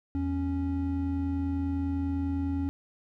triangle tone pair together, 82.44 / 277.3 Hz, E2 / C#4, +1 / +1 cents, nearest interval octave + major sixth, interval 2100 cents, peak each -29 / -27 dBFS, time 0.15-2.69 s, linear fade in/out 0 ms, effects none

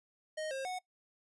square tone with pitch steps, 622 / 535 / 736 Hz, D#5 / C5 / F#5, -1 / +38 / -9 cents, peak -37 dBFS, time 0.37-0.79 s, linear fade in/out 10 ms, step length 140 ms, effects noise-tail reverb RT60 0.1 s tail -20 dB re dry + resampled to 24000 Hz

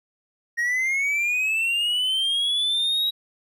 triangle linear sweep, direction up, 1864.7 to 3851 Hz, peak -19 dBFS, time 0.57-3.11 s, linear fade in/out 20 ms, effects none

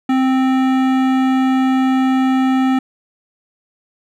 sine tone with hard clipping, 261.6 Hz, C4, in tune, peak -14 dBFS, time 0.09-2.79 s, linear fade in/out 5 ms, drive 16 dB, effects none

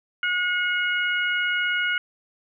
harmonic tone, 723 Hz, F#5, 40 cents flat, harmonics 2 / 3 / 4, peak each -23 / -27 / -29 dBFS, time 0.23-1.98 s, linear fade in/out 2 ms, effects none

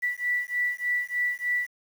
sine beating tone pair, 1960 / 1963.3 Hz, B6 / B6, -14 / -11 cents, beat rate 3.3 Hz, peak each -28 dBFS, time 0.02-1.67 s, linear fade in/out 20 ms, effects 8-bit

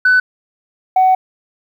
sine tone pair in turn, 1500 / 750 Hz, F#6 / F#5, +23 / +23 cents, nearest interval octave, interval 1200 cents, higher first, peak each -6 dBFS, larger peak neither, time 0.05-0.2 / 0.96-1.15 s, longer second, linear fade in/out 5 ms, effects tanh soft clip ceiling -5 dBFS + 8-bit

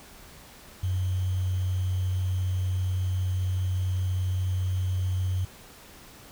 sine tone with sample-and-hold, 92.5 Hz, F#2, in tune, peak -24 dBFS, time 0.83-5.45 s, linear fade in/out 5 ms, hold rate 3150 Hz, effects pink hiss -49 dBFS RMS until 6.31 s

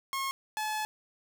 sawtooth tone pair in turn, 1082 / 858.8 Hz, C#6 / A5, -42 / -42 cents, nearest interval major third, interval 400 cents, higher first, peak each -27 / -27 dBFS, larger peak neither, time 0.13-0.31 / 0.57-0.85 s, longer second, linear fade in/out 0 ms, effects none

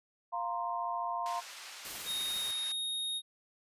sine chord, F suspended fourth, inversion none, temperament equal, 698.5 / 932.3 / 1046.5 Hz, F5 / Bb5 / C6, 0 / 0 / 0 cents, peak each -37 dBFS, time 0.32-1.41 s, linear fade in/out 20 ms
white band-pass noise, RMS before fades -48 dBFS, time 1.26-2.72 s, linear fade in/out 0 ms, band 850 to 5500 Hz, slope 12 dB/octave
white noise with tremolo, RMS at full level -42 dBFS, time 1.85-2.51 s, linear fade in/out 0 ms, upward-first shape sine, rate 20 Hz, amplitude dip 25%
square tone, 3729 Hz, A#7, in tune, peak -34 dBFS, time 2.05-3.22 s, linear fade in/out 50 ms
effects resampled to 32000 Hz

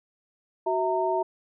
sine tone cluster, 374.1 / 654 / 918 Hz, F#4 / E5 / A#5, +19 / -14 / -27 cents, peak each -27 dBFS, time 0.66-1.23 s, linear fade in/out 10 ms, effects none

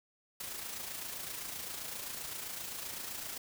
white noise with amplitude modulation, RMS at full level -40 dBFS, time 0.4-3.38 s, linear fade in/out 5 ms, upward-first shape sine, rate 27.7 Hz, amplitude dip 45%, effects none

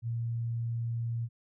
sine tone, 116.54 Hz, A#2, in tune, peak -30 dBFS, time 0.02-1.29 s, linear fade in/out 50 ms, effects none

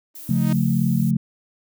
sawtooth tone with exponential growth, 311.1 Hz, D#4, in tune, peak -22 dBFS, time 0.14-0.53 s, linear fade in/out 5 ms, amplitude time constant 83 ms
violet noise, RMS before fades -38 dBFS, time 0.15-1.11 s, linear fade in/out 5 ms
sine chord, Db augmented, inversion none, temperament equal with one note detuned, 138.59 / 176.44 / 220 Hz, Db3 / F3 / A3, 0 / +18 / 0 cents, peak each -21 dBFS, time 0.29-1.17 s, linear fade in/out 5 ms
effects none

